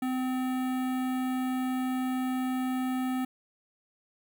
square tone with notch filter, 256.7 Hz, C4, 33 cents flat, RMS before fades -30 dBFS, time 0.02-3.25 s, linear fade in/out 5 ms, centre 5300 Hz, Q 0.57, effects 11-bit

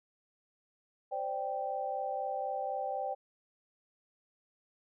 sine chord, C suspended second, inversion none, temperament equal, 523.3 / 587.3 / 784 Hz, C5 / D5 / G5, 0 / 0 / 0 cents, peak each -39 / -39 / -35 dBFS, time 1.11-3.15 s, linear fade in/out 20 ms, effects none

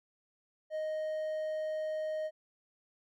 triangle tone, 622.3 Hz, D#5, in tune, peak -31 dBFS, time 0.7-2.31 s, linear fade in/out 50 ms, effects none

